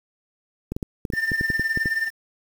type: clicks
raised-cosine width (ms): 3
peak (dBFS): -14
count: 12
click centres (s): 0.72 / 0.765 / 0.828 / 1.052 / 1.102 / 1.136 / 1.318 / 1.411 / 1.502 / 1.596 / 1.774 / 1.858
type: tone with tremolo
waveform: triangle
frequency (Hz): 1795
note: A6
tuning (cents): +34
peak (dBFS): -16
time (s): 1.12-2.11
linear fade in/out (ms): 50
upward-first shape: triangle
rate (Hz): 19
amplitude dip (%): 80
effects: 7-bit